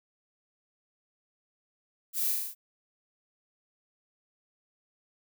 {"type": "noise with echo", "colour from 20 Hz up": "violet", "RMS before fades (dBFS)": -31, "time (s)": [2.13, 2.35], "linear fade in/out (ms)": 50, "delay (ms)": 40, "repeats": 5, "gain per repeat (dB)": -2, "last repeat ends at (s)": 2.55, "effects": []}